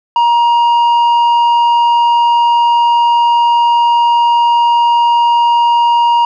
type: tone with tanh clipping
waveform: sine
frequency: 945 Hz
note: A#5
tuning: 23 cents sharp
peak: -8 dBFS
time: 0.16-6.25 s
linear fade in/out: 2 ms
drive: 6 dB
effects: none